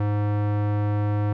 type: tone with low-pass filter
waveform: square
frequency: 103.83 Hz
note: G#2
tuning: in tune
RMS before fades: -23 dBFS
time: 0-1.33 s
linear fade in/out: 5 ms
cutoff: 1300 Hz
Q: 0.77
effects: none